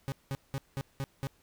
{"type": "tone bursts", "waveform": "40% pulse", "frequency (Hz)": 136.5, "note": "C#3", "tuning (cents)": -26, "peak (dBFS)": -31, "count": 6, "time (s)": [0.08, 1.27], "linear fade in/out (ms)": 0, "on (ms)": 40, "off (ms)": 190, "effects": ["pink hiss -67 dBFS RMS until 1.42 s"]}